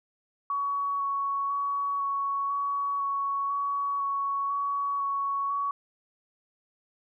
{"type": "tone with vibrato", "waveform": "sine", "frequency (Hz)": 1119, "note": "C#6", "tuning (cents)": 16, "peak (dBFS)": -26, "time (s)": [0.5, 5.71], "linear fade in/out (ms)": 2, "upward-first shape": "square", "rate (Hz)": 1, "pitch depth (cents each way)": 9, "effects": []}